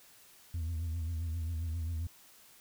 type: tone with vibrato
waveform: sine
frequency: 82.41 Hz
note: E2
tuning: in tune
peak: -30 dBFS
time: 0.54-2.07 s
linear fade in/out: 5 ms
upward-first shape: triangle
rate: 7.5 Hz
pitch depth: 91 cents each way
effects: tanh soft clip ceiling -32 dBFS + white hiss -59 dBFS RMS until 2.6 s